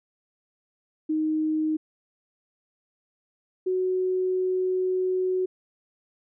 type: tone pair in turn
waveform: sine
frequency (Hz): 311.5 / 370.4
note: D#4 / F#4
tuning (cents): +2 / +2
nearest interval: minor third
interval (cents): 300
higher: second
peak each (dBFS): -22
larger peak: neither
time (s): 1.09-1.77 / 3.66-5.46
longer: second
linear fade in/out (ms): 10
effects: none